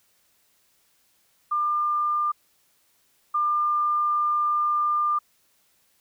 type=tone pair in turn; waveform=sine; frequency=1199 / 1199 Hz; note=D6 / D6; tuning=+36 / +36 cents; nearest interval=unison; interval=0 cents; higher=neither; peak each=-21 / -20 dBFS; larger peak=second; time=1.51-2.32 / 3.34-5.19 s; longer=second; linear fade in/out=10 ms; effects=white hiss -65 dBFS RMS until 6 s